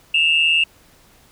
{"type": "tone pair together", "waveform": "sine", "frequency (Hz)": [2657, 2815], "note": ["E7", "F7"], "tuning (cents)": [13, 13], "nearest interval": "minor second", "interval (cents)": 100, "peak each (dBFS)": -15, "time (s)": [0.14, 0.64], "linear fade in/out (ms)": 5, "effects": ["tanh soft clip ceiling -7 dBFS", "pink hiss -52 dBFS RMS until 1.31 s"]}